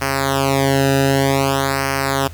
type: tone with flanger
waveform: sawtooth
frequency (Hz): 136.6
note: C#3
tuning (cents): -25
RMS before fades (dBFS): -17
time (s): 0.01-2.28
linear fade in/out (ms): 10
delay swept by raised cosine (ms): 0.27 to 0.91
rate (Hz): 0.53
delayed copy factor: -0.95
effects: added 84 Hz sine -32 dBFS peak until 2.33 s + pink hiss -43 dBFS RMS until 2.33 s